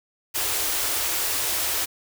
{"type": "band-stop noise", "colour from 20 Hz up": "white", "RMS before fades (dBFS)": -25, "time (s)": [0.34, 1.86], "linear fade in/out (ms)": 20, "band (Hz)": [120, 280], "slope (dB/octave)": 96, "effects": []}